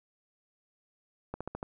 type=slowing click train; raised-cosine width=1 ms; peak=-22 dBFS; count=5; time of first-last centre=1.34-1.629 s; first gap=66 ms; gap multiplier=1.06; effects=none